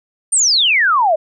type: exponential sweep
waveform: sine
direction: down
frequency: 9230 to 593 Hz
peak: -10 dBFS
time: 0.32-1.16 s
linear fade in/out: 10 ms
effects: none